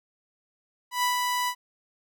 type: tone with ADSR envelope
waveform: sawtooth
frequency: 988 Hz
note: B5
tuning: in tune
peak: -18 dBFS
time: 0.91-1.55 s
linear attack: 120 ms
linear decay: 130 ms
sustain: -3 dB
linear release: 69 ms
effects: none